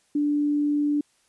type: tone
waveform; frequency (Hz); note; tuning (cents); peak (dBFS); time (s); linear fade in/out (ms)
sine; 292.9; D4; -5; -20; 0.15-1.01; 5
effects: white hiss -65 dBFS RMS until 1.28 s + resampled to 24000 Hz